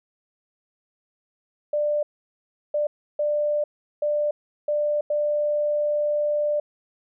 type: tone bursts at uneven times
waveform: sine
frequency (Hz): 593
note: D5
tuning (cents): +17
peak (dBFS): -20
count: 6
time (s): 1.73-2.03 / 2.74-2.87 / 3.19-3.64 / 4.02-4.31 / 4.68-5.01 / 5.1-6.6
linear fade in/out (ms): 5
effects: none